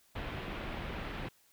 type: low-pass noise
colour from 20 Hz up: pink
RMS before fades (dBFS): -40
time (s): 0.15-1.29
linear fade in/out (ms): 10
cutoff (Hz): 3200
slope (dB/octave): 24
effects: white hiss -67 dBFS RMS until 1.52 s